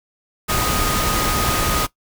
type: tone in noise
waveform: sine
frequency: 1244.5 Hz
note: D#6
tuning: in tune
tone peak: -24 dBFS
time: 0.48-1.87 s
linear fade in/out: 20 ms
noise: pink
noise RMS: -20 dBFS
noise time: 0.48-1.87 s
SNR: -7 dB
effects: noise-tail reverb RT60 0.1 s tail -18 dB re dry